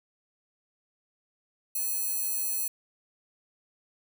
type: tone with high-pass filter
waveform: square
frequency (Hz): 853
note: G#5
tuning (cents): +46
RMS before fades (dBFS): -30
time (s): 1.75-2.68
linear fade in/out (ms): 5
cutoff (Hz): 12000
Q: 0.71
effects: none